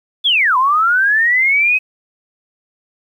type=linear two-way sweep; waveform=sine; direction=down then up; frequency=3520 to 987.8 to 2556 Hz; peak=-10 dBFS; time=0.24-1.79 s; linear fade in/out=20 ms; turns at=0.57 s; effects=8-bit